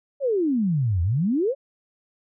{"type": "exponential two-way sweep", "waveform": "sine", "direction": "down then up", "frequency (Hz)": [582, 81.3, 582], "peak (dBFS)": -19, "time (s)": [0.2, 1.55], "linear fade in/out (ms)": 50, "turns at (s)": 1.02, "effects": []}